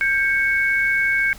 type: tone pair together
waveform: sine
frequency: 1583 / 2216 Hz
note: G6 / C#7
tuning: +17 / -1 cents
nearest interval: tritone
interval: 582 cents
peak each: -19 dBFS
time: 0.01-1.33 s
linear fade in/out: 0 ms
effects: added 50 Hz sine -45 dBFS peak until 1.38 s + pink hiss -43 dBFS RMS until 1.38 s